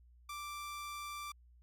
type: tone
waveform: sawtooth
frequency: 1174.7 Hz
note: D6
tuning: in tune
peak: -38 dBFS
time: 0.29-1.32 s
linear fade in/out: 5 ms
effects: added 60 Hz sine -59 dBFS peak until 1.62 s + MP3 64 kbps